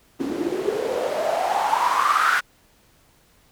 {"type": "noise with band-pass filter sweep", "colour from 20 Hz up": "white", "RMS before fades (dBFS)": -22, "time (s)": [0.19, 2.41], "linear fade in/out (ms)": 20, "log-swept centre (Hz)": [280, 1500], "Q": 9.5, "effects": ["pink hiss -58 dBFS RMS until 3.51 s"]}